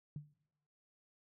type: tone with exponential decay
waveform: sine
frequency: 147.6 Hz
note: D3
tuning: 9 cents sharp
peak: -38 dBFS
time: 0.16-0.33 s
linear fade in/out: 2 ms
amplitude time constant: 35 ms
effects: noise-tail reverb RT60 1.0 s tail -23 dB re dry